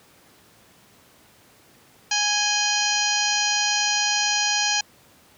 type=harmonic tone with a mistuned harmonic; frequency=830.6 Hz; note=G#5; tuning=in tune; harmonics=1 / 2 / 3 / 4 / 5 / 6 / 7 / 8; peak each=-28 / -28 / -28 / -28 / -28 / -28 / -28 / -28 dBFS; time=2.11-4.81 s; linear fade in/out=5 ms; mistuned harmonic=4; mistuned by=-98 cents; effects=pink hiss -54 dBFS RMS until 5.37 s + high-pass 100 Hz 12 dB/octave